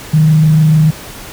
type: tone with frequency modulation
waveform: sine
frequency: 155.56 Hz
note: D#3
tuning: in tune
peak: -5 dBFS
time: 0.13-0.91 s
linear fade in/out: 10 ms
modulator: 26.8 Hz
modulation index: 0.24
effects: pink hiss -30 dBFS RMS until 1.32 s